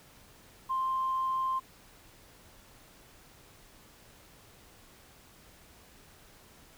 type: tone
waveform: sine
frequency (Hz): 1049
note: C6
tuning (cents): +4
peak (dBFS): -27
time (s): 0.69-1.6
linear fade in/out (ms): 20
effects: tanh soft clip ceiling -23 dBFS + pink hiss -57 dBFS RMS until 6.77 s